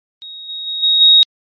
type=tone with level steps; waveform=sine; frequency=3768 Hz; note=A#7; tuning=18 cents sharp; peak=-29 / -23 / -19 / -9 / -3 dBFS; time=0.22-1.23 s; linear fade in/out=0 ms; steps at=0.48 / 0.66 / 0.82 / 1 s; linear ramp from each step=20 ms; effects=tanh soft clip ceiling -2 dBFS + MP3 32 kbps